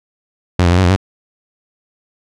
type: tone with pitch steps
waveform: sawtooth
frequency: 90.2 / 85.8 / 89.1 / 94.4 / 87.8 / 96.2 Hz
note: F#2 / F2 / F2 / F#2 / F2 / G2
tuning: -44 / -30 / +35 / +35 / +10 / -32 cents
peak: -5 dBFS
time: 0.59-0.962 s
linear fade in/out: 5 ms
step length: 62 ms
effects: low-pass 6000 Hz 12 dB/octave